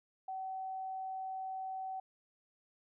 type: tone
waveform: sine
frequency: 760 Hz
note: F#5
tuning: 46 cents sharp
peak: -38 dBFS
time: 0.28-2 s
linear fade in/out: 5 ms
effects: none